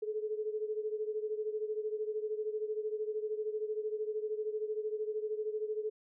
sine beating tone pair, 426.2 / 439.2 Hz, G#4 / A4, +45 / -3 cents, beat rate 13 Hz, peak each -35 / -39 dBFS, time 0.02-5.9 s, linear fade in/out 10 ms, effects none

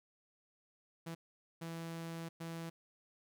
sawtooth tone bursts at uneven times, 165.6 Hz, E3, 8 cents sharp, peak -38 dBFS, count 3, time 1.06-1.15 / 1.61-2.29 / 2.4-2.7 s, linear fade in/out 10 ms, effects none

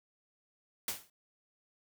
white noise with exponential decay, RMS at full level -32 dBFS, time 0.88-1.1 s, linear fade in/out 2 ms, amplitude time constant 47 ms, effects none

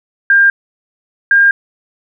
sine tone pair in turn, 1600 / 1608.2 Hz, G6 / G6, +35 / +44 cents, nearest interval unison, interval 9 cents, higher second, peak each -5 dBFS, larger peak neither, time 0.3-0.5 / 1.31-1.51 s, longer neither, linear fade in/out 2 ms, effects none

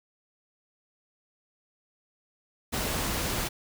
pink noise, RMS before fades -30 dBFS, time 2.72-3.49 s, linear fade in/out 20 ms, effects none

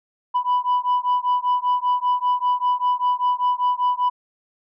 sine beating tone pair, 987.8 / 992.9 Hz, B5 / B5, 0 / +9 cents, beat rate 5.1 Hz, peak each -19 dBFS, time 0.34-4.1 s, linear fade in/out 20 ms, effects tanh soft clip ceiling -14 dBFS

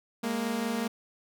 sawtooth tone pair together, 207.7 / 232.9 Hz, G#3 / A#3, 0 / -1 cents, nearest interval major second, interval 199 cents, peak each -30 / -26 dBFS, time 0.23-0.88 s, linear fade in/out 10 ms, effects none

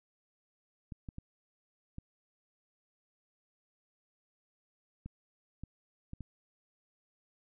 clicks, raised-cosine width 5 ms, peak -30 dBFS, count 8, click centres 0.922 / 1.088 / 1.184 / 1.984 / 5.06 / 5.636 / 6.134 / 6.207 s, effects none

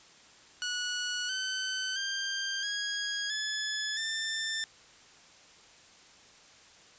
15% pulse tone with pitch steps, 1466 / 1524.7 / 1585.8 / 1649.3 / 1715.4 / 1784.1 Hz, F#6 / G6 / G6 / G#6 / A6 / A6, -16 / -48 / +20 / -12 / -44 / +24 cents, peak -25 dBFS, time 0.62-4.64 s, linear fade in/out 0 ms, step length 670 ms, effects white hiss -56 dBFS RMS until 6.98 s + resampled to 16000 Hz

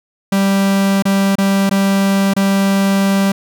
45% pulse tone with dropouts, 196 Hz, G3, in tune, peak -11 dBFS, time 0.32-3.32 s, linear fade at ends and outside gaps 5 ms, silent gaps 1.024-1.053 / 1.355-1.383 / 1.695-1.71 / 2.337-2.364 s, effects none

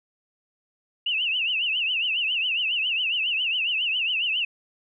sine tone with vibrato, 2786 Hz, F7, 5 cents flat, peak -22 dBFS, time 1.06-4.45 s, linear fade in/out 5 ms, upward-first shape triangle, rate 7.3 Hz, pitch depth 180 cents each way, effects none

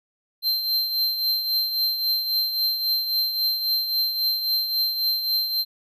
square tone with tremolo, 4133 Hz, C8, 22 cents flat, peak -19 dBFS, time 0.42-5.65 s, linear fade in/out 50 ms, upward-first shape triangle, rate 3.7 Hz, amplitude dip 60%, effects none

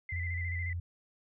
sine tone with vibrato, 2038 Hz, C7, 46 cents flat, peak -37 dBFS, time 0.09-0.73 s, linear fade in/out 2 ms, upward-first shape square, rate 14 Hz, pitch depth 39 cents each way
sine tone, 86.6 Hz, F2, 14 cents flat, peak -33 dBFS, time 0.12-0.8 s, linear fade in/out 5 ms
effects none

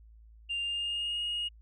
sine tone with pitch glide, 2794 to 2869 Hz, F7 to F7, 0 to +46 cents, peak -29 dBFS, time 0.49-1.49 s, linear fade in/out 20 ms, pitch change +46 cents, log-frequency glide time 0.6-1.22 s, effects tanh soft clip ceiling -28 dBFS + added 55 Hz sine -52 dBFS peak until 1.61 s

